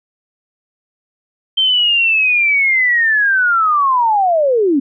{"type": "linear sweep", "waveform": "sine", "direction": "down", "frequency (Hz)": [3136, 257.9], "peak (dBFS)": -10, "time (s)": [1.57, 4.8], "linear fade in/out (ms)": 10, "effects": []}